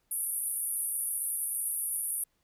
white band-pass noise, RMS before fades -33 dBFS, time 0.11-2.24 s, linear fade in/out 5 ms, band 9400 to 12000 Hz, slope 96 dB/octave, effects pink hiss -75 dBFS RMS until 2.43 s

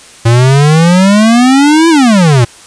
square exponential two-way sweep, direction up then down, 113.3 to 338.6 to 113.3 Hz, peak -4 dBFS, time 0.25-2.45 s, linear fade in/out 10 ms, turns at 1.89 s, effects white hiss -35 dBFS RMS until 2.66 s + resampled to 22050 Hz

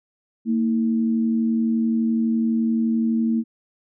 sine tone pair together, 228.2 / 320 Hz, A#3 / D#4, -37 / +49 cents, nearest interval tritone, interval 586 cents, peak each -18 / -28 dBFS, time 0.45-3.44 s, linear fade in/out 50 ms, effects none

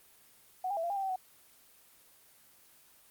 sine tone with pitch steps, 741 / 805 / 659 / 688 / 803 / 782 / 769 / 745 Hz, F#5 / G5 / E5 / F5 / G5 / G5 / G5 / F#5, +2 / +46 / -1 / -26 / +41 / -4 / -33 / +12 cents, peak -31 dBFS, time 0.64-1.16 s, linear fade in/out 5 ms, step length 65 ms, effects white hiss -61 dBFS RMS until 3.1 s + Opus 24 kbps

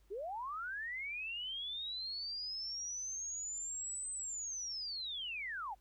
sine linear two-way sweep, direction up then down, 360 to 8210 to 715 Hz, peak -39 dBFS, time 0.1-5.75 s, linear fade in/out 20 ms, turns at 4.11 s, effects added 50 Hz sine -65 dBFS peak until 5.8 s + pink hiss -75 dBFS RMS until 5.8 s

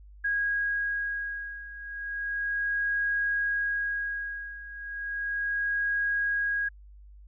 sine beating tone pair, 1643 / 1643.34 Hz, G#6 / G#6, -19 / -19 cents, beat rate 0.34 Hz, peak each -32 / -29 dBFS, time 0.24-6.69 s, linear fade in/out 10 ms, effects added 50 Hz sine -47 dBFS peak until 7.27 s

